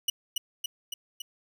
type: tone with echo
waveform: sawtooth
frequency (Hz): 2933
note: F#7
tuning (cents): -16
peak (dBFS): -20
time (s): 0.08-0.1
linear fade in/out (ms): 5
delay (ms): 280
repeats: 4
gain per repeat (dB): -3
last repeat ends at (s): 1.22
effects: none